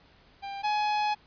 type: tone pair in turn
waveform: 45% pulse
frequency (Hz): 794 / 841.2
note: G5 / G#5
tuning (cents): +22 / +22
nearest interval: minor second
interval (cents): 100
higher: second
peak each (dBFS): -35 / -25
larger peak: second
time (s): 0.42-0.63 / 0.63-1.15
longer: second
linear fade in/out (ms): 20
effects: pink hiss -59 dBFS RMS until 1.26 s + resampled to 11025 Hz